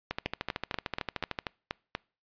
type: two click trains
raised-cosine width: 0.3 ms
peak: -15 / -15 dBFS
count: 8 / 18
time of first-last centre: 0.26-1.951 / 0.11-1.388 s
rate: 4.14 / 13.3 Hz
effects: noise-tail reverb RT60 0.4 s tail -26 dB re dry + resampled to 11025 Hz